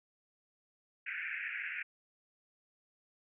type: band-pass noise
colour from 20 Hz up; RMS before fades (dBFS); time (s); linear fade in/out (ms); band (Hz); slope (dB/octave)
pink; -40; 1.06-1.83; 10; 1500 to 2600; 96
effects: none